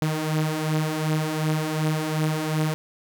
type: beating tone pair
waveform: sawtooth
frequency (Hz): 153.7 / 156.4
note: D#3 / D#3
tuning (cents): -21 / +9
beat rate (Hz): 2.7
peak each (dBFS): -24 / -20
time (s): 0.02-2.74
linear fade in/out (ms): 0
effects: none